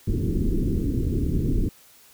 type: low-pass noise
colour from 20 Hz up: pink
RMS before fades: -23 dBFS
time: 0.07-1.69 s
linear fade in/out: 5 ms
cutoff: 390 Hz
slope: 48 dB/octave
effects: white hiss -53 dBFS RMS until 2.13 s